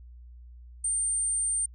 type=tone; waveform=sine; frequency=8870 Hz; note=C#9; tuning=in tune; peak=-25 dBFS; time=0.84-1.66 s; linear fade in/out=5 ms; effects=added 60 Hz sine -45 dBFS peak until 1.74 s